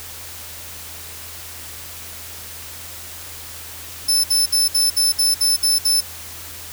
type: tone bursts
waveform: 25% pulse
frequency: 5274 Hz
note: E8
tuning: in tune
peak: -9 dBFS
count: 9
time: 4.08-6.008 s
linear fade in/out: 10 ms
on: 160 ms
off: 61 ms
effects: added 83 Hz sine -43 dBFS peak until 6.72 s + white hiss -35 dBFS RMS until 6.72 s